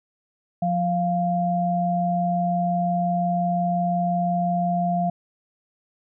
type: tone pair together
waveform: sine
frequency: 177.3 / 697 Hz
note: F3 / F5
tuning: +26 / -4 cents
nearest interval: 2 octaves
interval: 2370 cents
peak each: -23 / -22 dBFS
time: 0.62-5.1 s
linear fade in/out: 5 ms
effects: none

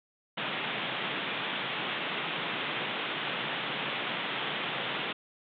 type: band-pass noise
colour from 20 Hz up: white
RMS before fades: -34 dBFS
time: 0.37-5.13 s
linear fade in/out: 10 ms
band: 120 to 3600 Hz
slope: 96 dB/octave
effects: none

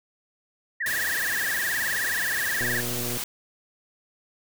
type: tone with vibrato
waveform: sine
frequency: 1760 Hz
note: A6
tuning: in tune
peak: -25 dBFS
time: 0.8-2.81 s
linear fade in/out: 10 ms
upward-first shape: triangle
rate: 19 Hz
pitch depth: 190 cents each way
type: noise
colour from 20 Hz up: white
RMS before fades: -31 dBFS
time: 0.86-3.24 s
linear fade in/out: 2 ms
type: click train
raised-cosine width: 2 ms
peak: -22 dBFS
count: 69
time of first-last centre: 2.61-3.172 s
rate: 121 Hz
effects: none

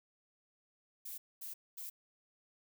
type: noise bursts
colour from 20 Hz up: violet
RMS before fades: -45 dBFS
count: 3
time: 1.05-1.9 s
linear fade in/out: 10 ms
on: 130 ms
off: 230 ms
effects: none

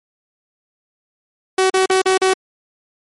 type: tone bursts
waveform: sawtooth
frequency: 377.5 Hz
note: F#4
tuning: 35 cents sharp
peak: -8 dBFS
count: 5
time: 1.58-2.336 s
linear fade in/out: 5 ms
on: 120 ms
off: 39 ms
effects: MP3 48 kbps

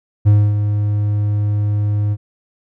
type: tone with ADSR envelope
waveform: triangle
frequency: 103.83 Hz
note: G#2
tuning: in tune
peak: -4 dBFS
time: 0.25-2.17 s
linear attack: 24 ms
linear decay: 260 ms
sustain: -8 dB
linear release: 47 ms
effects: none

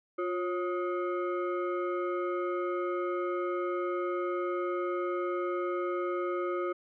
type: tone with frequency modulation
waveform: sine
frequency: 354.7 Hz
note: F4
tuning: 27 cents sharp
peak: -29 dBFS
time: 0.18-6.73 s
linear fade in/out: 10 ms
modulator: 900 Hz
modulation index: 1
effects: none

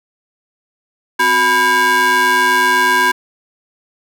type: ring-modulated tone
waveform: square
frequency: 311.5 Hz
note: D#4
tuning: 2 cents sharp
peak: -8 dBFS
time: 1.19-3.12 s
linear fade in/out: 10 ms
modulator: 1300 Hz
effects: none

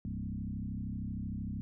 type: tone with frequency modulation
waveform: sine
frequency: 146.5 Hz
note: D3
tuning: 4 cents flat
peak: -35 dBFS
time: 0.05-1.61 s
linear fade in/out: 0 ms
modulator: 33 Hz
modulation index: 2.9
effects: none

